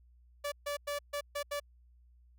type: tone bursts at uneven times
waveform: sawtooth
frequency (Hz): 578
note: D5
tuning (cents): -28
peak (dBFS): -30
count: 6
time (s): 0.44-0.52 / 0.66-0.77 / 0.87-0.99 / 1.13-1.21 / 1.35-1.43 / 1.51-1.6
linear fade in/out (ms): 10
effects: added 60 Hz sine -59 dBFS peak until 2.38 s